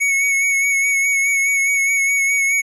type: tone with vibrato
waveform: square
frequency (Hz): 2217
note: C#7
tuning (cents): 0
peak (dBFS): -15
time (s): 0-2.62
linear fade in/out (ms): 20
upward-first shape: sine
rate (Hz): 4.8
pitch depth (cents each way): 27
effects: resampled to 24000 Hz